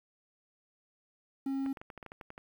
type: tone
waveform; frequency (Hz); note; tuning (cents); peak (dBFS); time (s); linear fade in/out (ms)
triangle; 271.2; C#4; -38; -29; 1.46-1.73; 5
type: clicks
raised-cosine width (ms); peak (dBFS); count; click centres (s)
0.5; -30; 11; 1.662 / 1.772 / 1.815 / 1.902 / 1.977 / 2.028 / 2.063 / 2.119 / 2.212 / 2.304 / 2.379
effects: 10-bit